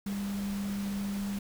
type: tone in noise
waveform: sine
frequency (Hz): 200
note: G3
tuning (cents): +35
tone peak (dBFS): -31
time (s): 0.06-1.39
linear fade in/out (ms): 5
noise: pink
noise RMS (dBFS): -44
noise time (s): 0.06-1.39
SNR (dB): +10
effects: none